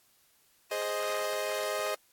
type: chord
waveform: sawtooth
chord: Ab major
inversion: none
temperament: equal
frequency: 415.3 / 523.3 / 622.3 Hz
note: Ab4 / C5 / Eb5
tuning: 0 / 0 / 0 cents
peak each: -33 / -32 / -29 dBFS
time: 0.71-1.95 s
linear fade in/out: 5 ms
effects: white hiss -66 dBFS RMS until 2.12 s + AAC 64 kbps